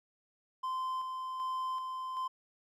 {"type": "tone with tremolo", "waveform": "triangle", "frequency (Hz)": 1035, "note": "C6", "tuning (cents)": -19, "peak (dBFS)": -31, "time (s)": [0.63, 2.28], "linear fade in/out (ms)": 10, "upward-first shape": "square", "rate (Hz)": 1.3, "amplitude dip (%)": 35, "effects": []}